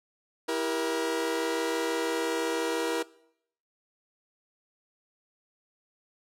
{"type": "chord", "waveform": "sawtooth", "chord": "E diminished", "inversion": "none", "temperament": "just", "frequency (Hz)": [329.6, 395.6, 474.7], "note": ["E4", "G4", "Bb4"], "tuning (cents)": [0, 16, 31], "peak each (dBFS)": [-28, -32, -26], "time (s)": [0.48, 3.03], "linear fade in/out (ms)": 10, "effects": ["noise-tail reverb RT60 0.7 s tail -21 dB re dry", "low-pass 12000 Hz 12 dB/octave"]}